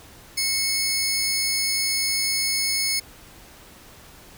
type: tone pair together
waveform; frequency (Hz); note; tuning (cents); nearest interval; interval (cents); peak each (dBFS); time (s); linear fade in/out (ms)
20% pulse; 2187 / 5202; C#7 / E8; -24 / -24; octave + minor third; 1500; -19; 0.37-3; 10
effects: pink hiss -47 dBFS RMS until 4.37 s

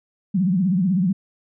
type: tone with vibrato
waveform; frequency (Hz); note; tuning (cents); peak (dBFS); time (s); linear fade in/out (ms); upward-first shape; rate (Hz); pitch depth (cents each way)
sine; 184.8; F#3; -2; -16; 0.34-1.13; 10; triangle; 16; 200
effects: none

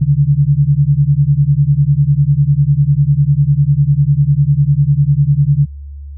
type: beating tone pair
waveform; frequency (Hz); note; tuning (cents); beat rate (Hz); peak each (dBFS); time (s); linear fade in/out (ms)
sine; 138.2 / 148.2; C#3 / D3; -5 / +16; 10; -11; 0.01-5.66; 10
effects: added 71 Hz sine -26 dBFS peak until 6.17 s

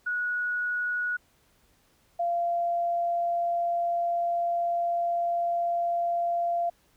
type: tone pair in turn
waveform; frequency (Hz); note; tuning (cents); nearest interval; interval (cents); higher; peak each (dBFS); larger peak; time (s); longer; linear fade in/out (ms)
sine; 1461 / 689.5; F#6 / F5; -22 / -22; octave + minor second; 1300; first; -26 / -24; second; 0.06-1.17 / 2.19-6.7; second; 10
effects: pink hiss -65 dBFS RMS until 6.96 s

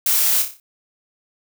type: noise with echo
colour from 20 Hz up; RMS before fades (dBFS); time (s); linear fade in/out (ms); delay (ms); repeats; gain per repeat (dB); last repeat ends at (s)
blue; -18; 0.06-0.42; 2; 30; 6; -6; 0.6
effects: none

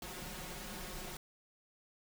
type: noise with comb filter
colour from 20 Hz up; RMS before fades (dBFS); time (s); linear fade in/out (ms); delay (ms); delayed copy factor
pink; -45; 0.02-1.17; 2; 5.5; +1
effects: none

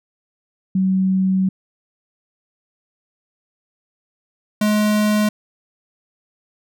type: tone pair in turn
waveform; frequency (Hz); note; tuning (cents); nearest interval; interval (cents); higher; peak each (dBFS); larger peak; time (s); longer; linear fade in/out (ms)
sine / square; 189 / 211.1; F#3 / G#3; +37 / +29; major second; 192; second; -14 / -15; first; 0.75-1.49 / 4.61-5.29; first; 5
effects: none

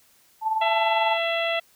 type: tone with tremolo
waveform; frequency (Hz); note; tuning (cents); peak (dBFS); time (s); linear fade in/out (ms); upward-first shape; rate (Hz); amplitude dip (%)
sine; 878; A5; -4; -19; 0.41-1.18; 50; sine; 20; 55
type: harmonic tone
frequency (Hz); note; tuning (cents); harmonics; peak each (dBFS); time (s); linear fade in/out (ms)
669; E5; +25; 1 / 2 / 3 / 4 / 5 / 6; -25 / -33 / -30 / -29 / -31 / -44; 0.61-1.6; 10
effects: white hiss -59 dBFS RMS until 1.75 s

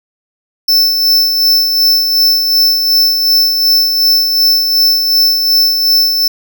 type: tone with tremolo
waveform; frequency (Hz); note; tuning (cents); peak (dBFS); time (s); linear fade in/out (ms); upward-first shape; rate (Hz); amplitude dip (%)
square; 5300; E8; +9; -6; 0.68-6.28; 5; sine; 2.7; 45
effects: none

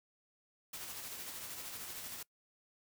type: noise with tremolo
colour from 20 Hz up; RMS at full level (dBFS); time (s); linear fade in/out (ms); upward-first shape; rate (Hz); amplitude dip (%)
white; -44; 0.73-2.23; 5; sine; 13; 35
effects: noise-tail reverb RT60 0.1 s tail -22 dB re dry

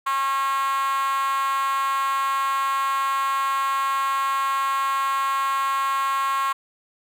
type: tone with high-pass filter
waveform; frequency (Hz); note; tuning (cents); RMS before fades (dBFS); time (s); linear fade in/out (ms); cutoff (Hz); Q
5% pulse; 271.8; C#4; -34; -23; 0.06-6.53; 10; 1100; 9.5
effects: none

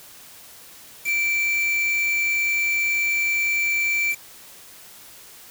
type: tone with quantisation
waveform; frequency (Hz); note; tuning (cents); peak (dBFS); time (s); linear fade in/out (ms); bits
triangle; 2339; D7; -8; -18; 1.04-4.16; 50; 5
effects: white hiss -45 dBFS RMS until 5.5 s

